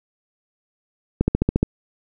click train, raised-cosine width 3 ms, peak -4 dBFS, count 7, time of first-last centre 1.21-1.63 s, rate 14.3 Hz, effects none

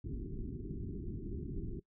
pink low-pass noise, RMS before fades -41 dBFS, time 0.04-1.8 s, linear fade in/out 10 ms, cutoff 400 Hz, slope 96 dB/octave, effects noise-tail reverb RT60 0.1 s tail -20 dB re dry

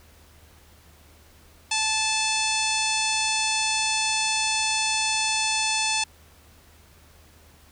harmonic tone with a mistuned harmonic, 874 Hz, A5, 12 cents flat, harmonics 1 / 2 / 3 / 4 / 5 / 6 / 7 / 8 / 9 / 10, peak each -29 / -37 / -27 / -31 / -31 / -32 / -32 / -34 / -39 / -32 dBFS, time 1.71-6.04 s, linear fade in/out 5 ms, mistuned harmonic 9, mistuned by -23 cents, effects added 77 Hz sine -54 dBFS peak until 7.71 s + pink hiss -55 dBFS RMS until 7.71 s

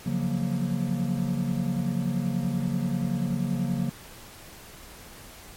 triangle chord, Gb major seventh, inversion second, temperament equal with one note detuned, 139.56 / 174.61 / 185 / 233.1 Hz, Db3 / F3 / Gb3 / Bb3, +12 / 0 / 0 / 0 cents, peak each -28 dBFS, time 0.06-3.9 s, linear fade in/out 5 ms, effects pink hiss -46 dBFS RMS until 5.56 s + MP3 64 kbps

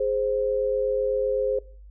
sine tone pair together, 415.3 / 523.2 Hz, G#4 / C5, 0 / 0 cents, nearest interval major third, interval 400 cents, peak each -26 / -23 dBFS, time 0-1.59 s, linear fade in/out 5 ms, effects noise-tail reverb RT60 0.5 s tail -22 dB re dry + added 50 Hz sine -43 dBFS peak until 1.9 s

